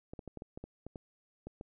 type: clicks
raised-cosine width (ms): 2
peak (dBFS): -30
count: 11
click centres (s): 0.135 / 0.192 / 0.277 / 0.373 / 0.421 / 0.575 / 0.64 / 0.866 / 0.958 / 1.47 / 1.611
effects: none